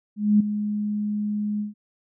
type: tone with ADSR envelope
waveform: sine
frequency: 208.9 Hz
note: G#3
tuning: 10 cents sharp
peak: -12 dBFS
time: 0.16-1.74 s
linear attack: 240 ms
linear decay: 8 ms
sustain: -11 dB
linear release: 140 ms
effects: none